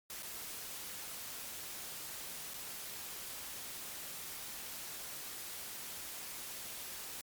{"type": "noise with dropouts", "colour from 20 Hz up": "white", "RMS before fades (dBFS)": -45, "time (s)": [0.1, 7.21], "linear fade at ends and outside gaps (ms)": 0, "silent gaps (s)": [[0.224, 0.231], [2.536, 2.542]], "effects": ["MP3 96 kbps"]}